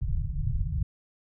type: low-pass noise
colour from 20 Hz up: pink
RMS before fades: -28 dBFS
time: 0.01-0.83 s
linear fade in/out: 5 ms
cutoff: 160 Hz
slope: 96 dB/octave
effects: none